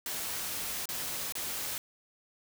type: noise with dropouts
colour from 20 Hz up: white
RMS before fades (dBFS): -36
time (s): 0.06-1.78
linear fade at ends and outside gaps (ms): 1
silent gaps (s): 0.856-0.889 / 1.323-1.353
effects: none